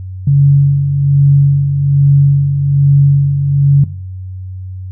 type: tone with tremolo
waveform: sine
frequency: 140.7 Hz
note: C#3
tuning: 26 cents sharp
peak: -3 dBFS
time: 0.27-3.84 s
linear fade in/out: 5 ms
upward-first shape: sine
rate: 1.2 Hz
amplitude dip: 55%
effects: noise-tail reverb RT60 0.5 s tail -17 dB re dry + added 93 Hz sine -22 dBFS peak until 4.91 s